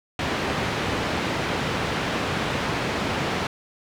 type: band-pass noise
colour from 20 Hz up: pink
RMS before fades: -26 dBFS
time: 0.19-3.47 s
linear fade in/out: 2 ms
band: 110 to 3300 Hz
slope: 12 dB/octave
effects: none